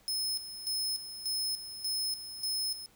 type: tone with tremolo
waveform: sawtooth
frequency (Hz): 5190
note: E8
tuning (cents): -28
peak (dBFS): -28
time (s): 0.08-2.86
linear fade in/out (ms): 0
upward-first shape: square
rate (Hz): 1.7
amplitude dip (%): 70
effects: pink hiss -63 dBFS RMS until 2.95 s